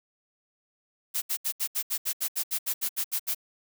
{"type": "noise bursts", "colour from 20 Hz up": "blue", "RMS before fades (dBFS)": -28, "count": 15, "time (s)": [1.14, 3.348], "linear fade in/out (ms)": 20, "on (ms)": 80, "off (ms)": 72, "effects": []}